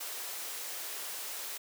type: high-pass noise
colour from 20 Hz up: white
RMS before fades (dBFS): -40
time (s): 0-1.58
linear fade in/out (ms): 10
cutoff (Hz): 350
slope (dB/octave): 24
effects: none